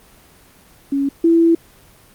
sine tone pair in turn, 277.8 / 332.9 Hz, C#4 / E4, +4 / +17 cents, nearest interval minor third, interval 313 cents, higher second, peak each -15 / -9 dBFS, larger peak second, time 0.92-1.09 / 1.24-1.55 s, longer second, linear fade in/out 5 ms, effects pink hiss -48 dBFS RMS until 2.14 s + Opus 24 kbps

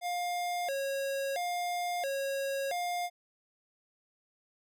square tone with vibrato, 622.3 Hz, D#5, in tune, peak -32 dBFS, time 0.01-3.1 s, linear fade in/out 50 ms, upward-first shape square, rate 0.74 Hz, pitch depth 220 cents each way, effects none

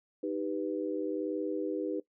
sine chord, Eb augmented, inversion none, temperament equal, 311.1 / 392 / 493.9 Hz, Eb4 / G4 / B4, 0 / 0 / 0 cents, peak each -34 / -36 / -36 dBFS, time 0.23-2 s, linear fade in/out 5 ms, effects noise-tail reverb RT60 0.1 s tail -18 dB re dry

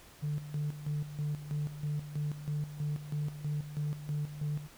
sine tone with tremolo, 148.2 Hz, D3, 16 cents sharp, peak -29 dBFS, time 0.22-4.68 s, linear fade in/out 20 ms, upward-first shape square, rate 3.1 Hz, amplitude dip 75%, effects tanh soft clip ceiling -28 dBFS + pink hiss -56 dBFS RMS until 4.77 s

